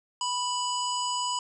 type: harmonic tone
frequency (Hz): 987.8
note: B5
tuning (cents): 0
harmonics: 1 / 3 / 5 / 7 / 8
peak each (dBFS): -29 / -34 / -36 / -37 / -38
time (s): 0.21-1.39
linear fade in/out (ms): 2
effects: none